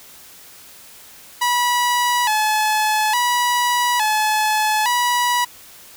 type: tone with vibrato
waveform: sawtooth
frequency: 914 Hz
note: A#5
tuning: 34 cents flat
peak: -12 dBFS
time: 1.41-5.45 s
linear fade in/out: 10 ms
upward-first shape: square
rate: 0.58 Hz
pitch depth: 110 cents each way
effects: white hiss -43 dBFS RMS until 5.96 s